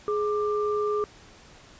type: tone pair together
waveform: sine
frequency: 419.3 / 1186 Hz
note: G#4 / D6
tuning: +17 / +17 cents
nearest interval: octave + tritone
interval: 1800 cents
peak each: -24 / -30 dBFS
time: 0.08-1.04 s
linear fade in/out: 0 ms
effects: pink hiss -51 dBFS RMS until 1.79 s + resampled to 16000 Hz